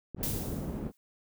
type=clicks; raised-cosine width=3 ms; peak=-26 dBFS; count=2; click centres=0.147 / 0.363 s
type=low-pass noise; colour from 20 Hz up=white; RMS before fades=-36 dBFS; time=0.16-0.92 s; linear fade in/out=50 ms; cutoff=260 Hz; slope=12 dB/octave
type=noise with exponential decay; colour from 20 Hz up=blue; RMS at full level=-32 dBFS; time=0.23-0.97 s; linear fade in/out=1 ms; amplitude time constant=160 ms
effects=none